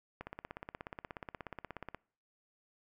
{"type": "click train", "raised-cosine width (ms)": 0.5, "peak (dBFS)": -27, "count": 30, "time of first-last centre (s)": [0.21, 1.947], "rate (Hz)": 16.7, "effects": ["noise-tail reverb RT60 0.5 s tail -25 dB re dry"]}